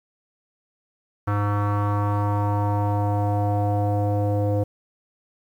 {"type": "tone with low-pass filter sweep", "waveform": "square", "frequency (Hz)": 102.7, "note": "G#2", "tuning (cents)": -19, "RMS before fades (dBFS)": -22, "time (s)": [1.27, 4.64], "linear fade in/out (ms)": 10, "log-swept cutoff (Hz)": [1300, 570], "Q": 3.9, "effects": ["9-bit"]}